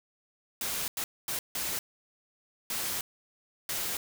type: noise bursts at uneven times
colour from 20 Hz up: white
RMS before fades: -33 dBFS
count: 6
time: 0.61-0.88 / 0.97-1.04 / 1.28-1.39 / 1.55-1.79 / 2.7-3.01 / 3.69-3.97 s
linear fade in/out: 2 ms
effects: none